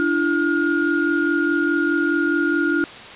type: tone cluster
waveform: sine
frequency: 293.8 / 338.6 / 1425 Hz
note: D4 / E4 / F6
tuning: +1 / +46 / +34 cents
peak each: -21 dBFS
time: 0-2.84 s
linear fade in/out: 0 ms
effects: white hiss -37 dBFS RMS until 3.15 s + resampled to 8000 Hz